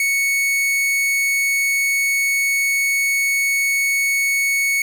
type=tone; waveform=45% pulse; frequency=2217 Hz; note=C#7; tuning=in tune; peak=-16 dBFS; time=0-4.82 s; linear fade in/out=2 ms; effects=none